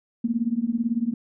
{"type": "tone with tremolo", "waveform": "sine", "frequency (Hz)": 233.1, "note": "A#3", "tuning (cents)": 0, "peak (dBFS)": -17, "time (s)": [0.24, 1.14], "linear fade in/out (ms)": 5, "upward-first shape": "triangle", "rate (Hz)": 18, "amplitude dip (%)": 100, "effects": []}